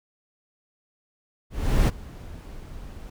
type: noise with ADSR envelope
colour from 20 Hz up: brown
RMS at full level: -17 dBFS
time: 1.5-3.1 s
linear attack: 380 ms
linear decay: 24 ms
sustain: -22 dB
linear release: 6 ms
effects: none